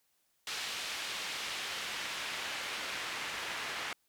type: noise with band-pass filter sweep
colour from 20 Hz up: pink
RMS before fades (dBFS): -39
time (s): 0.47-3.93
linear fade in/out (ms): 2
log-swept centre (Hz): 3400 to 2000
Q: 0.89
effects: white hiss -75 dBFS RMS until 4.08 s